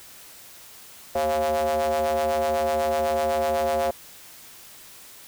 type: ring-modulated tone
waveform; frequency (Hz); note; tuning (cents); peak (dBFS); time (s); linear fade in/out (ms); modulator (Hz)
square; 76.5; D#2; -29; -19; 1.15-3.91; 5; 616
effects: white hiss -46 dBFS RMS until 5.27 s